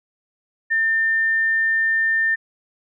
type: tone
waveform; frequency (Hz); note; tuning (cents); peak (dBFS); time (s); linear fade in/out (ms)
sine; 1800; A6; +39; -16; 0.7-2.36; 20
effects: none